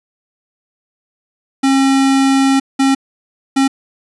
square tone bursts at uneven times, 270 Hz, C#4, 45 cents flat, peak -10 dBFS, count 3, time 1.63-2.6 / 2.79-2.95 / 3.56-3.68 s, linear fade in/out 10 ms, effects resampled to 24000 Hz

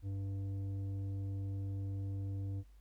triangle tone with tanh clipping, 98 Hz, G2, in tune, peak -38 dBFS, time 0.02-2.64 s, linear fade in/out 50 ms, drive 13 dB, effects added 50 Hz sine -56 dBFS peak until 2.8 s + pink hiss -75 dBFS RMS until 2.8 s

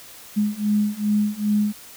sine beating tone pair, 207.7 / 210.2 Hz, G#3 / G#3, 0 / +21 cents, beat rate 2.5 Hz, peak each -22 / -21 dBFS, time 0.36-1.73 s, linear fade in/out 20 ms, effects white hiss -43 dBFS RMS until 1.96 s

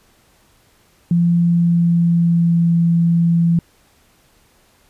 sine tone with pitch glide, 171.6 to 168.85 Hz, F3 to E3, -30 to +42 cents, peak -11 dBFS, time 1.11-3.59 s, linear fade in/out 2 ms, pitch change -28 cents, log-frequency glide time 1.34-2.72 s, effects pink hiss -55 dBFS RMS until 4.89 s + resampled to 32000 Hz

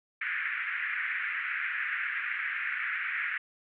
pink band-pass noise, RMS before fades -33 dBFS, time 0.21-3.38 s, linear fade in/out 5 ms, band 1500 to 2300 Hz, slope 48 dB/octave, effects none

